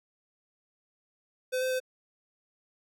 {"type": "tone with pitch steps", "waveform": "square", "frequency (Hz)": [510, 516, 513], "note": ["C5", "C5", "C5"], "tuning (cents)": [-44, -24, -34], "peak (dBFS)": -28, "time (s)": [1.52, 1.802], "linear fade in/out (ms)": 20, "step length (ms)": 94, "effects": []}